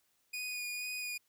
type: tone with vibrato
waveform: sawtooth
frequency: 2464 Hz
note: D#7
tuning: 17 cents flat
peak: -34 dBFS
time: 0.33-1.18 s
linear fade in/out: 10 ms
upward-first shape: sine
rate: 2.1 Hz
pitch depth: 15 cents each way
effects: white hiss -75 dBFS RMS until 1.28 s